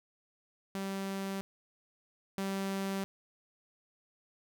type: tone pair in turn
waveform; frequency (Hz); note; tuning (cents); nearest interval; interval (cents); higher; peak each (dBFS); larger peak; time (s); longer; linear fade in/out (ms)
sawtooth; 194.6 / 194.6; G3 / G3; -12 / -12; unison; 0; neither; -31 / -29; second; 0.75-1.41 / 2.38-3.04; neither; 0
effects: none